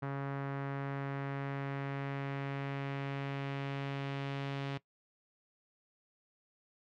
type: tone with low-pass filter sweep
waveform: sawtooth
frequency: 138.59 Hz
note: C#3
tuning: in tune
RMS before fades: -38 dBFS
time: 0.02-4.78 s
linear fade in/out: 10 ms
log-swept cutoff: 1500 to 3300 Hz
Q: 1.5
effects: noise-tail reverb RT60 0.1 s tail -19 dB re dry